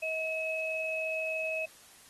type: tone pair together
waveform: sine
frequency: 636 / 2568 Hz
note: D#5 / E7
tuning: +38 / -46 cents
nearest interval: 2 octaves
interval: 2416 cents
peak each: -34 / -33 dBFS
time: 0.02-1.66 s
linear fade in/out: 10 ms
effects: white hiss -56 dBFS RMS until 2.09 s + AAC 32 kbps